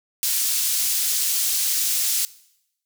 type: high-pass noise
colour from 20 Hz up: pink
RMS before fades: -22 dBFS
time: 0.23-2.25 s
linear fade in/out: 0 ms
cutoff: 5500 Hz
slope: 12 dB/octave
effects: noise-tail reverb RT60 0.8 s tail -20 dB re dry